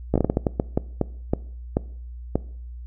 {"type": "slowing click train", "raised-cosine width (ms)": 2, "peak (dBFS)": -6, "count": 14, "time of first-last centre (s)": [0.14, 2.356], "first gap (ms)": 16, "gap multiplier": 1.35, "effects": ["noise-tail reverb RT60 0.6 s tail -21 dB re dry", "added 60 Hz sine -34 dBFS peak until 2.86 s"]}